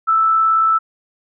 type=tone with amplitude modulation; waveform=sine; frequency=1318.5 Hz; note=E6; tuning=in tune; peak=-10 dBFS; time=0.07-0.79 s; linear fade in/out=20 ms; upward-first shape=sine; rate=58.5 Hz; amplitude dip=25%; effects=none